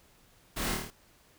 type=noise with echo; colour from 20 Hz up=pink; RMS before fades=-35 dBFS; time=0.56-0.75 s; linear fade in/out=10 ms; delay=26 ms; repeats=6; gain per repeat=-2 dB; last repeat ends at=0.906 s; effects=pink hiss -62 dBFS RMS until 1.38 s